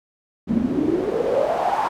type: noise with band-pass filter sweep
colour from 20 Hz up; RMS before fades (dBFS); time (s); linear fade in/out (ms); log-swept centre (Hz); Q
pink; -21; 0.47-1.89; 20; 210 to 950; 8.3
effects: none